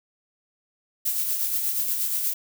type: noise with tremolo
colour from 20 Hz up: violet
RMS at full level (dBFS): -24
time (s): 1.05-2.34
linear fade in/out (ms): 10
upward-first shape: sine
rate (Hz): 8.4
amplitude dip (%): 40
effects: none